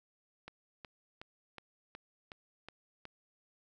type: click train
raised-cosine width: 0.3 ms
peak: -30 dBFS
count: 8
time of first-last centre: 0.48-3.054 s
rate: 2.72 Hz
effects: none